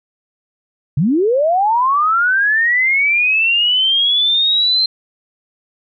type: linear sweep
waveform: sine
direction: up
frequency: 123.7 to 4148 Hz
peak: -11 dBFS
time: 0.97-4.86 s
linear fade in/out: 5 ms
effects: none